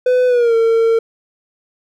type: tone with pitch glide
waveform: triangle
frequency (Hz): 502 to 455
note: B4 to A#4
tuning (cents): +28 to -42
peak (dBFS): -8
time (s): 0.06-0.99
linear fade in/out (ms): 5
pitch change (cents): -170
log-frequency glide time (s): 0.27-0.55
effects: none